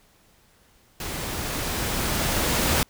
pink noise with level ramp, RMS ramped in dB -32 to -21 dBFS, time 1-2.83 s, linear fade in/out 2 ms, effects pink hiss -59 dBFS RMS until 2.89 s

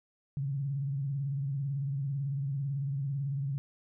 sine tone with vibrato, 138.59 Hz, C#3, in tune, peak -30 dBFS, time 0.37-3.58 s, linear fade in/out 0 ms, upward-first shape triangle, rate 18 Hz, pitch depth 110 cents each way, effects none

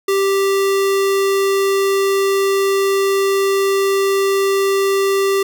square tone, 392 Hz, G4, in tune, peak -14 dBFS, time 0.08-5.43 s, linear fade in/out 5 ms, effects none

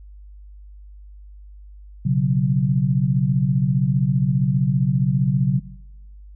sine chord, B suspended second, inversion none, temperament equal, 123.47 / 138.59 / 185 Hz, B2 / C#3 / F#3, 0 / 0 / 0 cents, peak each -23 / -18 / -21 dBFS, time 2.05-5.6 s, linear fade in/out 10 ms, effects noise-tail reverb RT60 0.9 s tail -18 dB re dry + added 50 Hz sine -39 dBFS peak until 6.35 s

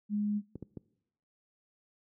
sine tone, 207.7 Hz, G#3, in tune, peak -28 dBFS, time 0.09-0.42 s, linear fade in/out 50 ms
clicks, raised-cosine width 3 ms, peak -27 dBFS, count 3, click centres 0.556 / 0.626 / 0.772 s
effects noise-tail reverb RT60 0.8 s tail -22 dB re dry + high-pass 100 Hz 12 dB/octave

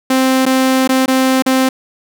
sawtooth tone with dropouts, 261.6 Hz, C4, in tune, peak -6 dBFS, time 0.1-1.69 s, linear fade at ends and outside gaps 5 ms, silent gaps 0.455-0.462 / 0.876-0.891 / 1.06-1.079 / 1.423-1.462 s, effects none

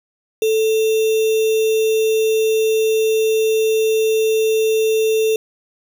sine tone with sample-and-hold, 440 Hz, A4, in tune, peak -13 dBFS, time 0.42-5.36 s, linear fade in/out 2 ms, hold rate 3150 Hz, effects none

